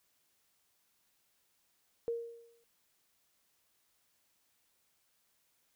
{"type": "tone with exponential decay", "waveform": "sine", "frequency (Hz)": 466.2, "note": "A#4", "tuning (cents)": 0, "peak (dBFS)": -30, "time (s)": [2.08, 2.64], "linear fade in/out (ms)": 0, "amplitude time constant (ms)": 120, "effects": ["white hiss -75 dBFS RMS until 5.75 s"]}